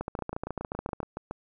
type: two click trains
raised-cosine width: 1 ms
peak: -20 / -18 dBFS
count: 9 / 15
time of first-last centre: 0.19-1.31 / 0.01-1.003 s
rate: 7.14 / 14.1 Hz
effects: none